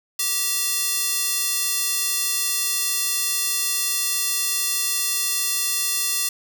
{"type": "tone with high-pass filter", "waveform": "square", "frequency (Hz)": 387.6, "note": "G4", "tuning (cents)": -20, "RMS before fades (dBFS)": -23, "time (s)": [0.19, 6.29], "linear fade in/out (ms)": 5, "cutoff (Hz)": 5500, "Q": 0.53, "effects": []}